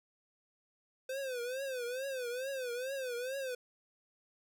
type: tone with vibrato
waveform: square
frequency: 512 Hz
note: C5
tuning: 38 cents flat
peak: -37 dBFS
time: 1.09-3.55 s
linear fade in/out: 5 ms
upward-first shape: triangle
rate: 2.3 Hz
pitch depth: 150 cents each way
effects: none